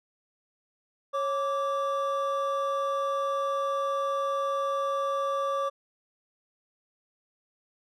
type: tone pair together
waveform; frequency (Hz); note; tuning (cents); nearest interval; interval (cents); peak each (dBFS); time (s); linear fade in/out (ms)
triangle; 550.3 / 1165; C#5 / D6; -13 / -14; octave + minor second; 1299; -27; 1.13-5.7; 20
effects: none